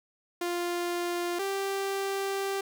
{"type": "tone pair in turn", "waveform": "sawtooth", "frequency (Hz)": [349.2, 392], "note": ["F4", "G4"], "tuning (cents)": [0, 0], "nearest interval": "major second", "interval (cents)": 200, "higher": "second", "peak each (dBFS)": -25, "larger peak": "neither", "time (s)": [[0.41, 1.39], [1.39, 2.61]], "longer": "second", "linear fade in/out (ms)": 5, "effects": []}